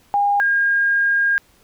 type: tone pair in turn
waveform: sine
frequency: 811 / 1618.6 Hz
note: G#5 / G#6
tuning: -41 / -45 cents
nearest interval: octave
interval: 1196 cents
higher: second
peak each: -14 dBFS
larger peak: neither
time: 0.14-0.4 / 0.4-1.38 s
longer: second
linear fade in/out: 0 ms
effects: pink hiss -55 dBFS RMS until 1.63 s